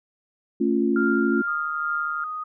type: chord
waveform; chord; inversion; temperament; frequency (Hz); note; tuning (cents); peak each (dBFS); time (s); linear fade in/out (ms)
sine; A augmented; none; equal with one note detuned; 223.1 / 277.2 / 349.2; A3 / C#4 / E#4; +24 / 0 / 0; -23; 0.6-1.42; 10
type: tone with tremolo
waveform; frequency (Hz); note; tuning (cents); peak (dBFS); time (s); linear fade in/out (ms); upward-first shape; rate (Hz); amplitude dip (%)
sine; 1396.9; F6; 0; -23; 0.96-2.24; 2; triangle; 2.3; 45
type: tone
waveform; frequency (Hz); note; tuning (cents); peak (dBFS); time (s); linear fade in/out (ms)
sine; 1244.5; D#6; 0; -28; 1.47-2.44; 10
effects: none